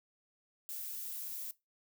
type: noise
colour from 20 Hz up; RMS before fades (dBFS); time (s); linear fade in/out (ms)
violet; -42; 0.69-1.51; 0
effects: noise-tail reverb RT60 0.2 s tail -19 dB re dry

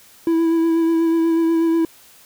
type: tone with vibrato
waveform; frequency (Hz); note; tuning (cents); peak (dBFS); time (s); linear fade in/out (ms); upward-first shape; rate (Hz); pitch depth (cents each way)
triangle; 329.6; E4; 0; -12; 0.27-1.85; 2; sine; 8.2; 19
effects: white hiss -48 dBFS RMS until 2.25 s

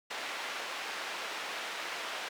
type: band-pass noise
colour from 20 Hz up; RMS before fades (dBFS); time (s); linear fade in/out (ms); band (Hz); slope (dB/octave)
white; -39; 0.1-2.29; 10; 470 to 2800; 12
effects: none

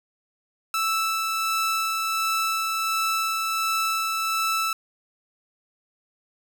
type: tone with tremolo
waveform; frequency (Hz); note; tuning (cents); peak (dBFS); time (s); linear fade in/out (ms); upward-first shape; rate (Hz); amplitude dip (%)
sawtooth; 1318.5; E6; 0; -18; 0.74-4.73; 2; sine; 1.4; 25
effects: none

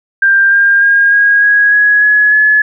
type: tone with pitch steps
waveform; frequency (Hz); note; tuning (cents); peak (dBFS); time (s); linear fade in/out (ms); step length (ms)
sine; 1588 / 1604.6 / 1621.4 / 1638.3 / 1655.4 / 1672.7 / 1690.2 / 1707.9; G6 / G6 / G#6 / G#6 / G#6 / G#6 / G#6 / G#6; +22 / +40 / -42 / -24 / -6 / +12 / +30 / +48; -5; 0.22-2.62; 5; 300
effects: none

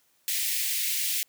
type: high-pass noise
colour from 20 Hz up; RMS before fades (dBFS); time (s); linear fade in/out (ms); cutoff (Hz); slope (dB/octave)
white; -28; 0.28-1.23; 0; 1900; 48
effects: white hiss -67 dBFS RMS until 1.28 s + high-pass 80 Hz 12 dB/octave

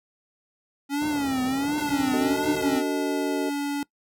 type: tone with vibrato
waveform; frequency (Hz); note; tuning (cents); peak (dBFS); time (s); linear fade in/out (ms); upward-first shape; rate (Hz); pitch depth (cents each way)
square; 277.2; C#4; 0; -24; 0.89-2.83; 50; triangle; 1.4; 160
type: band-pass noise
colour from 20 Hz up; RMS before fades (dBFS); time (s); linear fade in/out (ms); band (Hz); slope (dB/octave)
pink; -38; 1.01-2.78; 10; 110 to 820; 12
type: tone with pitch glide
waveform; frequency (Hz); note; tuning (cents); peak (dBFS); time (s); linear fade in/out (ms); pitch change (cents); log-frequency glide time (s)
square; 293.4 to 285.9; D4 to D4; -2 to -46; -26; 1.78-3.83; 2; -44; 1.88-3.43
type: chord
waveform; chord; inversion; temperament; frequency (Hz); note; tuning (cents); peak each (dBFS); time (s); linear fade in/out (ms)
sine; D# diminished; first; just; 373.4 / 448 / 622.3; F#4 / A4 / D#5; +16 / +31 / 0; -29 / -31 / -34; 2.13-3.5; 10
effects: noise-tail reverb RT60 0.1 s tail -22 dB re dry

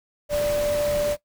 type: tone in noise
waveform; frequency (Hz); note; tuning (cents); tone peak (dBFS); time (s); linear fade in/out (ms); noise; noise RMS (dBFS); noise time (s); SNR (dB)
sine; 587.3; D5; 0; -20; 0.29-1.17; 50; pink; -32; 0.29-1.17; +9
effects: noise-tail reverb RT60 0.1 s tail -17 dB re dry

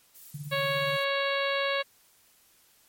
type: noise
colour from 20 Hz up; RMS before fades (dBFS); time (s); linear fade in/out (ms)
violet; -47; 0.14-1.05; 20
type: tone with tremolo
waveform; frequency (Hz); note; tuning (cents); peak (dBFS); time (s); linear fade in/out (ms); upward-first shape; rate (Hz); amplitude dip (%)
sine; 146; D3; -10; -32; 0.34-0.97; 5; triangle; 17; 80
type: harmonic tone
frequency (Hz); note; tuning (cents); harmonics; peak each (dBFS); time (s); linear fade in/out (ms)
554.4; C#5; 0; 1 / 2 / 3 / 4 / 5 / 6 / 7 / 8; -29 / -33 / -33 / -34 / -36 / -39 / -36 / -42; 0.51-1.83; 20
effects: white hiss -62 dBFS RMS until 2.88 s + MP3 64 kbps

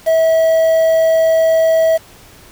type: tone with quantisation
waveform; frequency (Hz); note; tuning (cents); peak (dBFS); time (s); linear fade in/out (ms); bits
triangle; 648; E5; -30; -7; 0.06-1.98; 20; 5
effects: pink hiss -42 dBFS RMS until 2.51 s

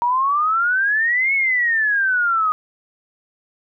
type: exponential two-way sweep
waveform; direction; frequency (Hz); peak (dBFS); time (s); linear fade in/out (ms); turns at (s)
sine; up then down; 941 to 2217 to 1238; -15; 0.02-2.52; 0; 1.34
effects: none

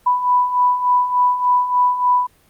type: beating tone pair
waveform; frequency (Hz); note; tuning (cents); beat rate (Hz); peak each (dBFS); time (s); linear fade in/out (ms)
sine; 987.8 / 991.2; B5 / B5; 0 / +6; 3.4; -20 / -14; 0.06-2.27; 10
effects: pink hiss -55 dBFS RMS until 2.49 s + Opus 32 kbps

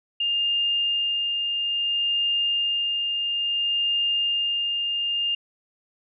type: tone with tremolo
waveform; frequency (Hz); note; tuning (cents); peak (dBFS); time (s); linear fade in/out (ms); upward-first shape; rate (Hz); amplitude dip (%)
sine; 2813; F7; +12; -20; 0.2-5.35; 5; sine; 0.59; 30
effects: none

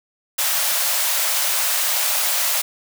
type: high-pass noise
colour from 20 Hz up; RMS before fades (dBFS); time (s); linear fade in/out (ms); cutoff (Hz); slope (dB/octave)
white; -20; 0.38-2.62; 10; 530; 96
effects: none

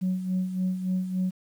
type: tone with tremolo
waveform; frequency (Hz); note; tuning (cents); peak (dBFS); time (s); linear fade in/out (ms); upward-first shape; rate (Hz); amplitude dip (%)
sine; 185.1; F#3; +1; -21; 0.01-1.31; 20; sine; 3.5; 65
effects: tanh soft clip ceiling -20 dBFS + 9-bit

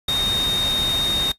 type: tone in noise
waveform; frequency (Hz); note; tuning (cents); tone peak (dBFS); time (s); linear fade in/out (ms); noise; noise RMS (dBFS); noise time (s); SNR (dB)
sine; 3701; A#7; -13; -18; 0.08-1.32; 5; pink; -28; 0.08-1.32; +7
effects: noise-tail reverb RT60 0.1 s tail -17 dB re dry + resampled to 32000 Hz

